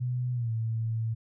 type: tone with pitch glide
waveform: sine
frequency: 124.4 to 112.77 Hz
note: B2 to A2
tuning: +13 to +43 cents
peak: -27 dBFS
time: 0-1.15 s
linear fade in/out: 20 ms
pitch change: -170 cents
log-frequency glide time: 0.33-0.51 s
effects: none